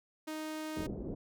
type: tone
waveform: sawtooth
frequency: 311.1 Hz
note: D#4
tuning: in tune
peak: -34 dBFS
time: 0.27-0.87 s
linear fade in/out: 10 ms
type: low-pass noise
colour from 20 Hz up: white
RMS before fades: -40 dBFS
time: 0.76-1.15 s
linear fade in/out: 10 ms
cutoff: 420 Hz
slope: 24 dB/octave
effects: none